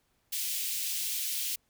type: high-pass noise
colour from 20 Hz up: white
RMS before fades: -33 dBFS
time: 0.32-1.56 s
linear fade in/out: 10 ms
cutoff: 2500 Hz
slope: 24 dB/octave
effects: pink hiss -73 dBFS RMS until 1.69 s